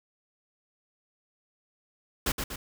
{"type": "noise with echo", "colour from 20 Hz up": "pink", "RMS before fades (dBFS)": -27, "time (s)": [2.26, 2.32], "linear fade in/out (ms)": 5, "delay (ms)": 120, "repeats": 2, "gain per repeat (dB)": -5, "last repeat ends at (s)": 2.56, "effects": []}